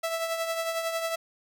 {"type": "tone with tremolo", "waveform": "sawtooth", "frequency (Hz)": 659, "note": "E5", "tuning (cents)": -1, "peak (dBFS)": -22, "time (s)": [0.03, 1.16], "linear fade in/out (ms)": 10, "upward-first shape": "triangle", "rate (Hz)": 11, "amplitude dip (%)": 55, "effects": []}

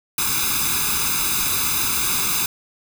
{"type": "noise with comb filter", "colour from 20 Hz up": "white", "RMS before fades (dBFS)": -21, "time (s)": [0.18, 2.46], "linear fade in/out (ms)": 2, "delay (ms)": 0.8, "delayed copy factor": 1, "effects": []}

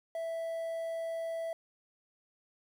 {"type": "tone with quantisation", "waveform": "triangle", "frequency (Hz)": 659.3, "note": "E5", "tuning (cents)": 0, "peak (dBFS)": -32, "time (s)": [0.15, 1.53], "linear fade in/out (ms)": 2, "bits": 10, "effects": []}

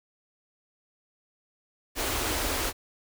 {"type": "band-stop noise", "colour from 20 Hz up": "pink", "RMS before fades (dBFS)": -29, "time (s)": [1.95, 2.73], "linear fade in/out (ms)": 50, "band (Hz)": [110, 240], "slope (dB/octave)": 48, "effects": []}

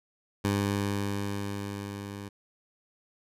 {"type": "tone with level ramp", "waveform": "15% pulse", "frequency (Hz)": 100.7, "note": "G2", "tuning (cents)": 47, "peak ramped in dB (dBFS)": [-18, -32], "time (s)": [0.44, 2.29], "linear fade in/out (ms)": 10, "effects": ["resampled to 32000 Hz"]}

